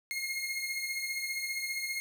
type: beating tone pair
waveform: sawtooth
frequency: 2144 / 2159 Hz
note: C7 / C#7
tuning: +42 / -46 cents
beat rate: 15 Hz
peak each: -31 / -36 dBFS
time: 0.11-2 s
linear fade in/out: 0 ms
effects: none